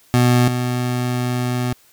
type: tone pair in turn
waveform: 25% pulse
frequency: 123.2 / 123.99 Hz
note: B2 / B2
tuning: -4 / +7 cents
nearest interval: unison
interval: 11 cents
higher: second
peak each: -8 / -15 dBFS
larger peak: first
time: 0.14-0.48 / 0.48-1.73 s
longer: second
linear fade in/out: 0 ms
effects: white hiss -53 dBFS RMS until 1.92 s